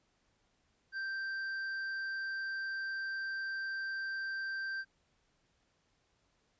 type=tone with tanh clipping; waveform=sine; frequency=1568 Hz; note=G6; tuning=in tune; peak=-37 dBFS; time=0.92-4.85 s; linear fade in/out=50 ms; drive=7 dB; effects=pink hiss -75 dBFS RMS until 6.59 s + resampled to 16000 Hz